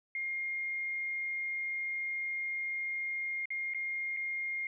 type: tone with dropouts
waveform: sine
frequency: 2127 Hz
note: C7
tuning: 28 cents sharp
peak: -33 dBFS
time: 0.15-4.67 s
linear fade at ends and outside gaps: 2 ms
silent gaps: 3.456-3.504 / 3.737-3.746 / 4.166-4.17 s
effects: none